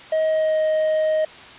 triangle tone with pitch glide, 632 to 624.7 Hz, D#5 to D#5, +27 to +7 cents, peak -15 dBFS, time 0.12-1.25 s, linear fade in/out 5 ms, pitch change -20 cents, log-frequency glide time 0.23-0.61 s, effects white hiss -41 dBFS RMS until 1.58 s + resampled to 8000 Hz

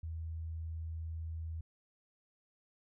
sine tone, 81.1 Hz, E2, 28 cents flat, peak -38 dBFS, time 0.03-1.61 s, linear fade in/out 5 ms, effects none

